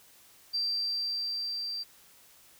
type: tone with level ramp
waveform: sine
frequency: 4699 Hz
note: D8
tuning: in tune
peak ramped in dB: -27 to -33 dBFS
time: 0.53-1.84 s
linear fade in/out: 20 ms
effects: white hiss -58 dBFS RMS until 2.59 s